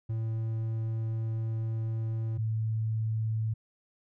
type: tone pair in turn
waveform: triangle / sine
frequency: 112 / 110.46 Hz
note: A2 / A2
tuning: +31 / +7 cents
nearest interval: unison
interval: 24 cents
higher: first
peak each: -27 / -27 dBFS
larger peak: neither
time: 0.09-2.38 / 2.38-3.54 s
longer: first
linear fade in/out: 10 ms
effects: none